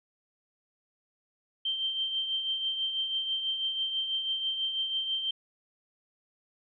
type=tone with tremolo; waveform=sine; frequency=3136 Hz; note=G7; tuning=in tune; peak=-26 dBFS; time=1.65-5.31 s; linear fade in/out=5 ms; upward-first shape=triangle; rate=6.1 Hz; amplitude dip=55%; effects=none